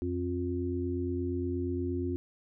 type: harmonic tone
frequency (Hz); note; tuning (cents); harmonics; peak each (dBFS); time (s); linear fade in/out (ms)
88.5; F2; +23; 1 / 3 / 4; -34 / -34 / -34; 0.02-2.16; 0
effects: none